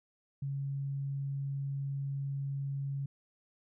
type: tone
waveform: sine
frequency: 138.59 Hz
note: C#3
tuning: in tune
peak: -33 dBFS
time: 0.42-3.06 s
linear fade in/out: 5 ms
effects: none